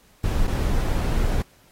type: noise with dropouts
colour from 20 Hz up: brown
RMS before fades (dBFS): -21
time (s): 0.24-1.42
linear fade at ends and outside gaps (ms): 2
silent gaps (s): 0.467-0.478
effects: pink hiss -57 dBFS RMS until 1.71 s + AAC 48 kbps